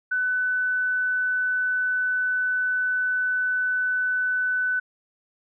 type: tone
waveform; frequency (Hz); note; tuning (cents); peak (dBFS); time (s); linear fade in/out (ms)
sine; 1500; F#6; +23; -21; 0.11-4.8; 10
effects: none